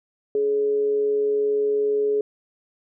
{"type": "tone with amplitude modulation", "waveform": "sine", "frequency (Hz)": 421.3, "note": "G#4", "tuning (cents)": 25, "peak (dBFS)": -17, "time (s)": [0.35, 2.21], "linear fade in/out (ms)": 2, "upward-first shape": "sine", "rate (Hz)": 137, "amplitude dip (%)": 30, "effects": []}